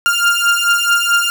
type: beating tone pair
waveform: 30% pulse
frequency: 1396.9 / 1401.5 Hz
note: F6 / F6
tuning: 0 / +6 cents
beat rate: 4.6 Hz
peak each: -12 dBFS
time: 0.06-1.3 s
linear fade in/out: 0 ms
effects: none